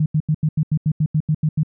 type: tone bursts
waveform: sine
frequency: 153.9 Hz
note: D#3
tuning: 19 cents flat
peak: -14 dBFS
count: 12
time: 0-1.633 s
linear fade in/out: 5 ms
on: 60 ms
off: 83 ms
effects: none